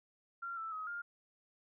sine tone with pitch steps, 1380 / 1323 / 1268 / 1407 Hz, F6 / E6 / D#6 / F6, -21 / +6 / +32 / +12 cents, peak -39 dBFS, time 0.42-1.02 s, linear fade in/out 10 ms, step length 150 ms, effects none

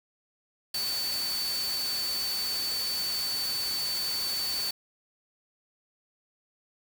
sine tone in noise, 4506 Hz, C#8, 28 cents sharp, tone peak -29 dBFS, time 0.74-4.71 s, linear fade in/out 5 ms, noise white, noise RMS -36 dBFS, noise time 0.74-4.71 s, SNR +4 dB, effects none

